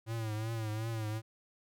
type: tone with vibrato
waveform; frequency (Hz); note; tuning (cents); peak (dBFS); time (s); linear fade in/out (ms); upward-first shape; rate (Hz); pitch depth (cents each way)
square; 110.7; A2; +11; -35; 0.06-1.22; 50; triangle; 2.7; 79
effects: none